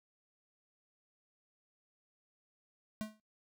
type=tone with exponential decay; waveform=square; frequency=215.5 Hz; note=A3; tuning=36 cents flat; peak=-34 dBFS; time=3.01-3.2 s; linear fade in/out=0 ms; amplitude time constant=40 ms; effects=noise-tail reverb RT60 0.2 s tail -26 dB re dry